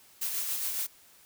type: noise with tremolo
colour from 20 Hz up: blue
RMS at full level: -31 dBFS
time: 0.21-0.87 s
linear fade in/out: 10 ms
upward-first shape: sine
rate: 7.2 Hz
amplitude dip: 35%
effects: white hiss -58 dBFS RMS until 1.25 s